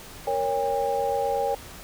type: chord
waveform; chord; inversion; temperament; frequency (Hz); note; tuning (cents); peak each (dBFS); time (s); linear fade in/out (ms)
sine; G diminished; first; equal with one note detuned; 466.2 / 554.4 / 804.6; Bb4 / Db5 / G5; 0 / 0 / +45; -28 / -27 / -26; 0.27-1.55; 5
effects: pink hiss -43 dBFS RMS until 1.83 s